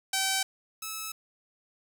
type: tone pair in turn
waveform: 5% pulse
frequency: 770 / 1299.5 Hz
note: G5 / E6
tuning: -31 / -25 cents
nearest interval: major sixth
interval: 906 cents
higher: second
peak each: -14 / -23 dBFS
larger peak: first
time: 0.13-0.43 / 0.82-1.12 s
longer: neither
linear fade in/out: 5 ms
effects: 9-bit